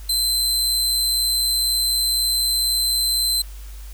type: tone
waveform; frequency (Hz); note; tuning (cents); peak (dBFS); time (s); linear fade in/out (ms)
sawtooth; 4081; C8; -44; -15; 0.09-3.42; 5
effects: added 50 Hz sine -33 dBFS peak until 3.93 s + white hiss -47 dBFS RMS until 3.93 s